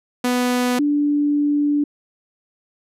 sawtooth / sine tone pair in turn, 247.6 / 291.7 Hz, B3 / D4, +5 / -12 cents, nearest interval minor third, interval 283 cents, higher second, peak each -13 / -15 dBFS, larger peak first, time 0.24-0.79 / 0.79-1.84 s, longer second, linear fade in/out 5 ms, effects resampled to 32000 Hz

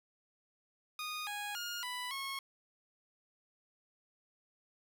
15% pulse tone with pitch steps, 1234 / 825 / 1422 / 991 / 1091 Hz, D#6 / G#5 / F6 / B5 / C#6, -15 / -12 / +31 / +6 / -28 cents, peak -32 dBFS, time 0.99-2.39 s, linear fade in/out 2 ms, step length 280 ms, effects none

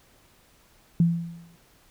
sine tone with exponential decay, 169 Hz, E3, 43 cents sharp, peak -14 dBFS, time 1-1.56 s, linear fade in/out 2 ms, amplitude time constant 120 ms, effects pink hiss -59 dBFS RMS until 1.9 s

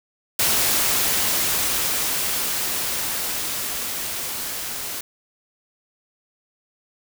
white noise with level ramp, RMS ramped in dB -19 to -30 dBFS, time 0.39-5.01 s, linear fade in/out 5 ms, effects none

